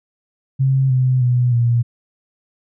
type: tone with pitch steps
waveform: sine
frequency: 133.8 / 128.57 / 123.55 / 118.72 Hz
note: C3 / C3 / B2 / A#2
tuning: +39 / -30 / +1 / +32 cents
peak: -12 dBFS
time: 0.59-1.83 s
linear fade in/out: 20 ms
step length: 310 ms
effects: none